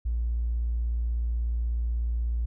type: tone with tanh clipping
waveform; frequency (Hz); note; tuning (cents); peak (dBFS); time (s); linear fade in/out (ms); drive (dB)
triangle; 58.2; A#1; -2; -24; 0.05-2.46; 10; 2
effects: none